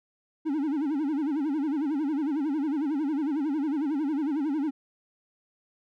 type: tone with vibrato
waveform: triangle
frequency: 293.7 Hz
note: D4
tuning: in tune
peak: -23 dBFS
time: 0.45-4.71 s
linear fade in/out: 20 ms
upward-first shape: sine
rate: 11 Hz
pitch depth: 160 cents each way
effects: none